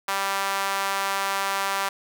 sawtooth tone with high-pass filter, 196 Hz, G3, in tune, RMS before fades -26 dBFS, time 0.08-1.89 s, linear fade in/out 5 ms, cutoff 1000 Hz, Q 1.6, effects none

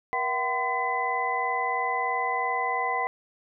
sine tone cluster, 477.8 / 677 / 760 / 1022 / 2011 Hz, A#4 / E5 / F#5 / C6 / B6, +43 / +46 / +46 / -41 / +31 cents, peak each -35 / -37 / -29 / -29 / -30 dBFS, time 0.13-3.07 s, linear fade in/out 0 ms, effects none

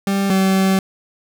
40% pulse tone pair in turn, 196.9 / 191.29 Hz, G3 / G3, +8 / -42 cents, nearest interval minor second, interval 50 cents, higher first, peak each -15 / -12 dBFS, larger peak second, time 0.07-0.3 / 0.3-0.79 s, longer second, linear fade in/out 2 ms, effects none

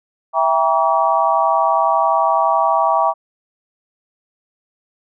sine chord, E diminished seventh, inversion none, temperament just, 659.3 / 791.1 / 949.3 / 1139.2 Hz, E5 / G5 / Bb5 / Db6, 0 / +16 / +31 / +47 cents, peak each -18 dBFS, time 0.33-3.14 s, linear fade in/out 50 ms, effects none

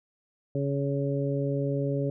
harmonic tone, 140 Hz, C#3, 18 cents sharp, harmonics 1 / 2 / 3 / 4, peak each -28 / -32 / -32 / -33 dBFS, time 0.55-2.1 s, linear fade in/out 2 ms, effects none

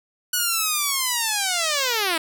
5% pulse linear sweep, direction down, 1480 to 312.5 Hz, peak -9 dBFS, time 0.33-2.18 s, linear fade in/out 5 ms, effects none

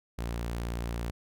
sawtooth tone, 58.27 Hz, A#1, in tune, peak -28 dBFS, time 0.18-1.11 s, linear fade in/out 10 ms, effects none

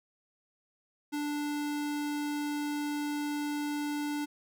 square tone, 293.7 Hz, D4, in tune, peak -32 dBFS, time 1.12-4.26 s, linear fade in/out 20 ms, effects none

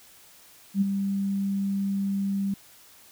sine tone with ADSR envelope, 197.2 Hz, G3, 11 cents sharp, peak -17 dBFS, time 0.74-2.54 s, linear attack 73 ms, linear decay 20 ms, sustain -7 dB, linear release 4 ms, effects white hiss -53 dBFS RMS until 3.11 s

